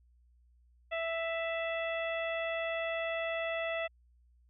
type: harmonic tone with a mistuned harmonic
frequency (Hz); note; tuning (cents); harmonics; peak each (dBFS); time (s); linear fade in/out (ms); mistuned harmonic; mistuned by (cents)
660; E5; +2; 1 / 2 / 3 / 4 / 5; -34 / -43 / -39 / -41 / -47; 0.91-3.88; 20; 5; +40
effects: added 60 Hz sine -62 dBFS peak until 4.49 s